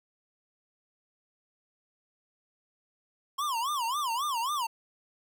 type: tone with vibrato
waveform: square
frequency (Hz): 1046.5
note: C6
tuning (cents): 0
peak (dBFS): -29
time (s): 3.38-4.67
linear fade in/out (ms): 10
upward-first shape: sine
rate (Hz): 3.7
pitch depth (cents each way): 250
effects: none